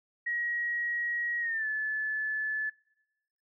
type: tone with pitch glide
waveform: sine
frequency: 1900 to 1732.3 Hz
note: A#6 to A6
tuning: +33 to -27 cents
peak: -29 dBFS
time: 0.26-2.7 s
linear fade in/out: 10 ms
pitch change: -160 cents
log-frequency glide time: 1.4-1.67 s
effects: noise-tail reverb RT60 1.0 s tail -23 dB re dry